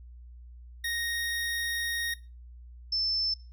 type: tone pair in turn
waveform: 25% pulse / sine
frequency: 1864.7 / 5289 Hz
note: A#6 / E8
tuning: 0 / +5 cents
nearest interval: octave + tritone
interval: 1805 cents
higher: second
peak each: -26 dBFS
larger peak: neither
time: 0.84-2.14 / 2.92-3.34 s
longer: first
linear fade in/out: 5 ms
effects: noise-tail reverb RT60 0.3 s tail -19 dB re dry + added 60 Hz sine -45 dBFS peak until 3.52 s